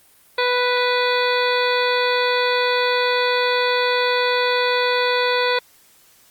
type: harmonic tone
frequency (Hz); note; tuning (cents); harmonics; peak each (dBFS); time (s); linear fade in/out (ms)
493.9; B4; 0; 1 / 2 / 3 / 4 / 5 / 7 / 8 / 9; -20 / -23 / -25 / -26 / -27 / -28 / -29 / -30; 0.38-5.59; 5
effects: white hiss -53 dBFS RMS until 6.3 s + Opus 32 kbps